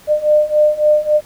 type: beating tone pair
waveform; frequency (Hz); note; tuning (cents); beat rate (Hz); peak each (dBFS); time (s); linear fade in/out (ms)
sine; 601 / 604.6; D5 / D#5; +40 / -50; 3.6; -14 / -12; 0.07-1.21; 50
effects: pink hiss -44 dBFS RMS until 1.25 s

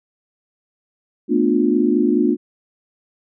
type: chord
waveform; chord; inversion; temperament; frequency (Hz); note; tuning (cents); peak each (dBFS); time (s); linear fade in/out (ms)
sine; B half-diminished seventh; third; just; 222.2 / 246.9 / 296.3 / 355.6; A3 / B3 / D4 / F4; +17 / 0 / +15 / +31; -20 / -19 / -18 / -19; 1.28-2.37; 50
effects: none

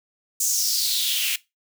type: noise with high-pass filter sweep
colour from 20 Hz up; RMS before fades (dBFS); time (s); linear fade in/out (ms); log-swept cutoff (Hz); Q
white; -23; 0.4-1.36; 5; 7000 to 2500; 4
effects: noise-tail reverb RT60 0.2 s tail -19 dB re dry

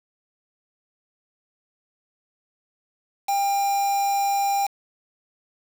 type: tone with quantisation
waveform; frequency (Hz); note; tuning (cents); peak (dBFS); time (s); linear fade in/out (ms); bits
triangle; 798; G5; +31; -18; 3.28-4.67; 10; 5
effects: none

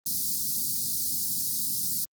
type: band-stop noise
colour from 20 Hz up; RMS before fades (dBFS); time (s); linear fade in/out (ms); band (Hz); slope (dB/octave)
white; -28; 0.06-2.05; 5; 270 to 4300; 48
effects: high-pass 100 Hz 12 dB/octave + Opus 32 kbps

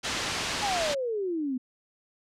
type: low-pass noise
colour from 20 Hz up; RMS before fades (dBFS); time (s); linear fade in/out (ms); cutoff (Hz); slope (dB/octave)
white; -31; 0.03-0.95; 20; 5000; 12
type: exponential sweep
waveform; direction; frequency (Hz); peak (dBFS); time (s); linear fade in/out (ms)
sine; down; 851 to 246.5; -27; 0.62-1.58; 10
effects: low-pass 9000 Hz 12 dB/octave

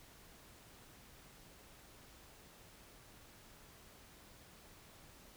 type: silence
effects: pink hiss -60 dBFS RMS until 5.36 s

